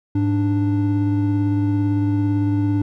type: tone pair together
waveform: triangle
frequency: 103.84 / 293.7 Hz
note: G#2 / D4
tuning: 0 / 0 cents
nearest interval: octave + tritone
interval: 1800 cents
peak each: -17 dBFS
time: 0.15-2.82 s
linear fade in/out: 5 ms
effects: none